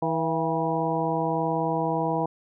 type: harmonic tone with a mistuned harmonic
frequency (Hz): 161.5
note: E3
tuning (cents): -35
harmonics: 1 / 2 / 3 / 4 / 5 / 6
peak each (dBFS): -30 / -30 / -30 / -30 / -30 / -30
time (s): 0.02-2.26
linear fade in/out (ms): 5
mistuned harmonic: 4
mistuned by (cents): +60
effects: none